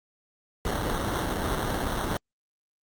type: noise with sample-and-hold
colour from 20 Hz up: pink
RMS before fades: -28 dBFS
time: 0.65-2.17 s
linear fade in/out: 2 ms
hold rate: 2450 Hz
effects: Opus 48 kbps